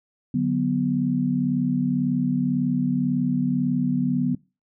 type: chord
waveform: sine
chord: B minor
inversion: first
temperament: equal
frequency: 146.83 / 185 / 246.9 Hz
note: D3 / F#3 / B3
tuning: 0 / 0 / 0 cents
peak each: -26 / -25 / -22 dBFS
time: 0.34-4.35 s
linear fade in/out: 5 ms
effects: noise-tail reverb RT60 0.3 s tail -23 dB re dry